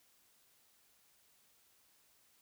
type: silence
effects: white hiss -70 dBFS RMS until 2.41 s